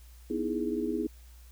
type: chord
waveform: sine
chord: E major seventh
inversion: second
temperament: equal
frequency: 246.9 / 311.1 / 329.6 / 415.3 Hz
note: B3 / D#4 / E4 / G#4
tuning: 0 / 0 / 0 / 0 cents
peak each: -34 dBFS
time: 0.3-1.07 s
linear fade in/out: 5 ms
effects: added 60 Hz sine -49 dBFS peak until 1.51 s + white hiss -61 dBFS RMS until 1.51 s